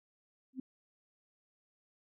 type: tone with exponential growth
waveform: sine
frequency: 260 Hz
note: C4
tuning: 11 cents flat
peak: -33 dBFS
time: 0.53-0.6 s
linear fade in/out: 5 ms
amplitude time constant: 15 ms
effects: none